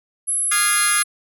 sine tone, 10840 Hz, E9, 47 cents sharp, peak -18 dBFS, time 0.27-1.04 s, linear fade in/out 20 ms
sawtooth chord, F minor seventh, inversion third, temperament equal with one note detuned, 1220.3 / 1396.9 / 1661.2 / 2093 Hz, Eb6 / F6 / Ab6 / C7, -34 / 0 / 0 / 0 cents, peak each -20 / -21 / -20 / -21 dBFS, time 0.51-1.03 s, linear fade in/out 10 ms
effects none

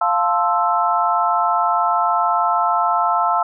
sine chord, F major seventh, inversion none, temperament equal, 698.5 / 880 / 1046.5 / 1318.5 Hz, F5 / A5 / C6 / E6, 0 / 0 / 0 / 0 cents, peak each -20 / -20 / -22 / -19 dBFS, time 0.01-3.43 s, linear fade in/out 5 ms, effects none

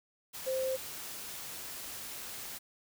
sine tone in noise, 523.3 Hz, C5, in tune, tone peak -30 dBFS, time 0.46-0.77 s, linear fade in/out 20 ms, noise white, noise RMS -43 dBFS, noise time 0.33-2.59 s, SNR +10 dB, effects none

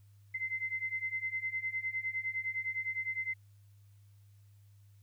sine beating tone pair, 2061 / 2070.8 Hz, C7 / C7, -27 / -18 cents, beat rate 9.8 Hz, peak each -38 / -36 dBFS, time 0.34-3.34 s, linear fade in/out 10 ms, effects added 101 Hz sine -57 dBFS peak until 5.02 s + white hiss -75 dBFS RMS until 5.02 s

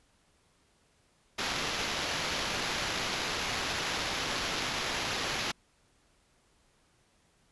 white noise with sample-and-hold, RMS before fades -33 dBFS, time 1.38-5.52 s, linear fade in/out 10 ms, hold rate 8820 Hz, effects pink hiss -68 dBFS RMS until 7.51 s + resampled to 24000 Hz

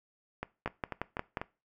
two click trains, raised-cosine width 0.5 ms, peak -20 / -17 dBFS, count 5 / 5, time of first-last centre 0.43-1.415 / 0.66-1.372 s, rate 4.06 / 5.62 Hz, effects noise-tail reverb RT60 0.3 s tail -20 dB re dry

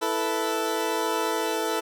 20% pulse chord, E suspended fourth, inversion none, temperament equal, 329.6 / 440 / 493.9 Hz, E4 / A4 / B4, 0 / 0 / 0 cents, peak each -25 / -22 / -26 dBFS, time 0.01-1.81 s, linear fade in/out 20 ms, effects none

